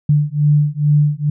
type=beating tone pair; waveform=sine; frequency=146.83 / 149.13 Hz; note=D3 / D3; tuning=0 / +27 cents; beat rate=2.3 Hz; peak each=-14 dBFS; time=0.09-1.3 s; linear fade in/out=5 ms; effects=none